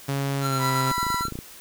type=tone with pitch glide; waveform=sawtooth; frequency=138.59 to 131.65 Hz; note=C#3 to C3; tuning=0 to +11 cents; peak=-20 dBFS; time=0.08-0.92 s; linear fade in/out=10 ms; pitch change=-89 cents; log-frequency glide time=0.42-0.59 s
type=tone with tremolo; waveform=square; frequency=1358 Hz; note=F6; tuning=49 cents flat; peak=-26 dBFS; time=0.41-1.31 s; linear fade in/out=50 ms; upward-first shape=square; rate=8.7 Hz; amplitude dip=40%
type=tone; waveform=35% pulse; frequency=986 Hz; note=B5; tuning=3 cents flat; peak=-24 dBFS; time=0.58-1.25 s; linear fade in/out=50 ms
type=clicks; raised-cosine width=3 ms; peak=-20 dBFS; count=12; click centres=0.915 / 0.981 / 1.03 / 1.067 / 1.103 / 1.144 / 1.209 / 1.253 / 1.283 / 1.323 / 1.355 / 1.389 s
effects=white hiss -45 dBFS RMS until 1.6 s